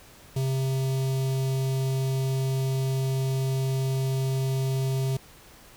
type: tone with notch filter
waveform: square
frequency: 132.9 Hz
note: C3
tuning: 27 cents sharp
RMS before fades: -26 dBFS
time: 0.36-5.17 s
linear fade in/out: 5 ms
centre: 1500 Hz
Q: 0.57
effects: pink hiss -51 dBFS RMS until 5.76 s